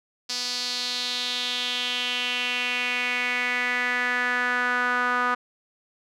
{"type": "tone with band-pass filter sweep", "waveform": "sawtooth", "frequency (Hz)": 246.9, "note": "B3", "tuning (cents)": 0, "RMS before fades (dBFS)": -26, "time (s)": [0.29, 5.35], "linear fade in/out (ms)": 10, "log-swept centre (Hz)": [4900, 1300], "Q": 3.9, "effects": []}